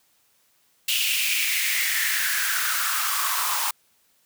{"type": "noise with high-pass filter sweep", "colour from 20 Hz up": "white", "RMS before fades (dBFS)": -24, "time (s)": [0.88, 3.71], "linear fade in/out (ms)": 5, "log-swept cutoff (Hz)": [2900, 950], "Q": 5.2, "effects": ["white hiss -64 dBFS RMS until 4.25 s", "high-pass 60 Hz 12 dB/octave"]}